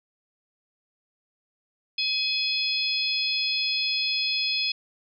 harmonic tone, 844 Hz, G#5, 28 cents sharp, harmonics 3 / 4 / 5 / 6, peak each -29 / -29 / -29 / -29 dBFS, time 1.98-4.72 s, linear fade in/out 5 ms, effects none

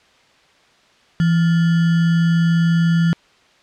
sine tone with sample-and-hold, 167 Hz, E3, 23 cents sharp, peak -12 dBFS, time 1.2-3.13 s, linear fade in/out 0 ms, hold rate 1575 Hz, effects white hiss -53 dBFS RMS until 3.62 s + low-pass 4000 Hz 12 dB/octave

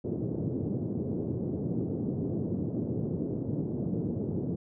pink band-pass noise, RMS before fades -32 dBFS, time 0.04-4.56 s, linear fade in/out 10 ms, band 110 to 410 Hz, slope 24 dB/octave, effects none

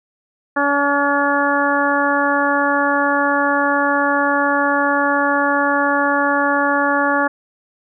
harmonic tone, 284.3 Hz, C#4, 44 cents sharp, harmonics 1 / 2 / 3 / 4 / 5 / 6, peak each -21 / -21 / -21 / -21 / -21 / -21 dBFS, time 0.56-7.28 s, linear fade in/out 10 ms, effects none

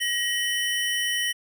square tone pair together, 1900 / 3014 Hz, A#6 / F#7, +33 / +31 cents, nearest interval minor sixth, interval 798 cents, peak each -27 / -27 dBFS, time 0-1.33 s, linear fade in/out 20 ms, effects none

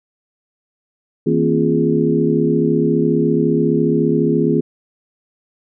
sine tone cluster, 161 / 233 / 267.5 / 347.3 / 416.5 Hz, E3 / A#3 / C4 / F4 / G#4, -41 / -1 / +38 / -10 / +5 cents, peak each -19 dBFS, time 1.26-4.61 s, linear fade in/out 10 ms, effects none

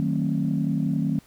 sine chord, D# diminished seventh, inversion none, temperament just, 155.56 / 186.68 / 224 / 268.8 Hz, D#3 / F#3 / A3 / C4, 0 / +16 / +31 / +47 cents, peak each -25 / -27 / -27 / -27 dBFS, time 0-1.19 s, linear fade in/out 0 ms, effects tanh soft clip ceiling -13 dBFS + pink hiss -56 dBFS RMS until 1.26 s

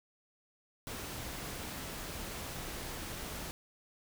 pink noise, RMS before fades -42 dBFS, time 0.87-3.51 s, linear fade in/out 0 ms, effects none

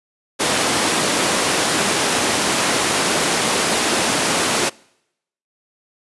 pink high-pass noise, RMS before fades -18 dBFS, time 0.39-4.7 s, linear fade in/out 20 ms, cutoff 250 Hz, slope 12 dB/octave, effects noise-tail reverb RT60 0.8 s tail -25 dB re dry + resampled to 24000 Hz

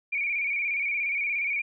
sine tone with vibrato, 2315 Hz, D7, 25 cents flat, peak -25 dBFS, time 0.12-1.62 s, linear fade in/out 10 ms, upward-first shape square, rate 17 Hz, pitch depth 56 cents each way, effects none

